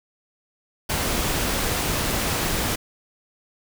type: noise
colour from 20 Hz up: pink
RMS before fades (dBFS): -24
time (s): 0.89-2.76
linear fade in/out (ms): 10
effects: none